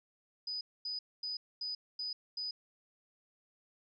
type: tone bursts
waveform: sine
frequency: 4978 Hz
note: D#8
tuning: in tune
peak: -36 dBFS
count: 6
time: 0.47-2.51 s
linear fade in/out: 5 ms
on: 140 ms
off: 240 ms
effects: none